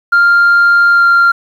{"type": "tone with pitch glide", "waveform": "sine", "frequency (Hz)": [1396.9, 1388.1], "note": ["F6", "F6"], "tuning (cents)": [0, -11], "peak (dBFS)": -3, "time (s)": [0.12, 1.32], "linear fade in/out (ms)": 10, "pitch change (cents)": -11, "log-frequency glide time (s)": [0.91, 1.05], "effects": ["tanh soft clip ceiling -3 dBFS", "7-bit"]}